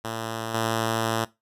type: tone with level steps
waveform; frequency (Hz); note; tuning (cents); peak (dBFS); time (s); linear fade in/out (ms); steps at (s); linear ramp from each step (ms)
5% pulse; 112.8; A2; +44; -18 / -12; 0.04-1.25; 10; 0.54; 5
effects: noise-tail reverb RT60 0.2 s tail -18 dB re dry + resampled to 32000 Hz